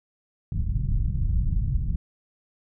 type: low-pass noise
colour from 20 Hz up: pink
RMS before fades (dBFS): -24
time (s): 0.52-1.96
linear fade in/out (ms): 2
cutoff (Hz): 140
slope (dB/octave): 24
effects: none